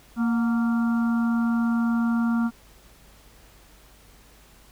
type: harmonic tone with a mistuned harmonic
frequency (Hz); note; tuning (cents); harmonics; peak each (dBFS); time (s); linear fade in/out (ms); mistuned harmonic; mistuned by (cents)
231.8; A#3; -10; 1 / 3 / 4 / 5 / 6; -20 / -39 / -39 / -38 / -35; 0.16-2.51; 50; 3; +69
effects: added 50 Hz sine -54 dBFS peak until 4.71 s + pink hiss -54 dBFS RMS until 4.71 s